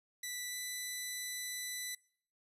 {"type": "tone with pitch glide", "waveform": "10% pulse", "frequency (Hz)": [1975.5, 1989.2], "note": ["B6", "B6"], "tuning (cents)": [0, 12], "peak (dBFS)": -30, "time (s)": [0.23, 1.95], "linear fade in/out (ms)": 5, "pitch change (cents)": 12, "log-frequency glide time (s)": [0.49, 0.55], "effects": ["noise-tail reverb RT60 0.6 s tail -25 dB re dry", "resampled to 32000 Hz"]}